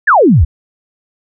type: exponential sweep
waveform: sine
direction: down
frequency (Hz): 1864.7 to 61.74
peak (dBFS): -4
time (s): 0.07-0.45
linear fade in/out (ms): 10
effects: none